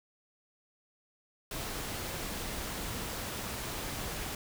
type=noise; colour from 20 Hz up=pink; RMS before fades=-38 dBFS; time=1.51-4.35 s; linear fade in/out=2 ms; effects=none

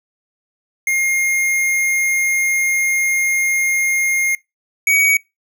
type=tone pair in turn; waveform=square; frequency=2131 / 2256 Hz; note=C7 / C#7; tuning=+31 / +30 cents; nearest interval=minor second; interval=99 cents; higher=second; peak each=-15 / -12 dBFS; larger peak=second; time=0.87-4.35 / 4.87-5.17 s; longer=first; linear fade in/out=2 ms; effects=noise-tail reverb RT60 0.2 s tail -23 dB re dry

